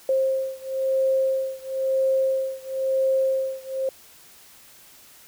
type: beating tone pair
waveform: sine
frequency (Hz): 530 / 530.99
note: C5 / C5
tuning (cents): +22 / +25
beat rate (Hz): 0.99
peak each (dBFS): -23 / -24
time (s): 0.09-3.89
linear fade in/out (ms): 2
effects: white hiss -50 dBFS RMS until 5.27 s